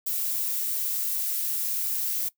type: noise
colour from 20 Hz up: violet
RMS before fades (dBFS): -28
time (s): 0.06-2.29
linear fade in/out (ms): 10
effects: noise-tail reverb RT60 0.1 s tail -19 dB re dry